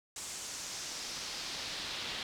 brown noise with band-pass filter sweep, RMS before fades -41 dBFS, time 0.16-2.23 s, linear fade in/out 2 ms, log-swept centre 7600 to 3700 Hz, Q 1.9, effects none

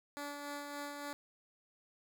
10% pulse tone with tremolo, 288.3 Hz, D4, 32 cents flat, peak -32 dBFS, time 0.17-1.13 s, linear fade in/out 0 ms, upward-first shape sine, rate 3.5 Hz, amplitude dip 35%, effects none

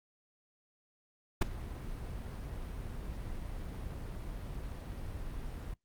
brown noise with ADSR envelope, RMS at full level -19 dBFS, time 1.41-5.74 s, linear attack 11 ms, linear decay 9 ms, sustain -22 dB, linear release 5 ms, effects noise-tail reverb RT60 0.1 s tail -20 dB re dry + Opus 48 kbps

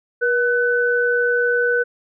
sine tone pair together, 481 / 1502 Hz, B4 / F#6, -46 / +26 cents, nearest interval octave + minor sixth, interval 1972 cents, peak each -18 dBFS, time 0.21-1.84 s, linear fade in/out 20 ms, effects none

